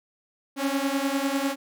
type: beating tone pair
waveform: sawtooth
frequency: 270.6 / 280.6 Hz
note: C#4 / C#4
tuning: -42 / +21 cents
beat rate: 10 Hz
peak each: -23 dBFS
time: 0.56-1.56 s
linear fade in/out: 50 ms
effects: none